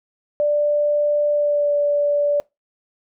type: tone with pitch glide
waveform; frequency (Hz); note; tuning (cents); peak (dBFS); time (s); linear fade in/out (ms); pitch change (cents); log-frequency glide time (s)
sine; 589 to 580.9; D5 to D5; +5 to -19; -15; 0.4-2.4; 0; -24; 1.3-1.74
effects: noise-tail reverb RT60 0.2 s tail -24 dB re dry